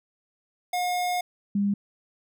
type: tone pair in turn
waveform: square / sine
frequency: 718 / 201.5 Hz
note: F5 / G3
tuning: +48 / +48 cents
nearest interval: octave + minor seventh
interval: 2200 cents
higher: first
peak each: -25 / -21 dBFS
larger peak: second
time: 0.73-1.21 / 1.55-1.74 s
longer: first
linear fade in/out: 5 ms
effects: none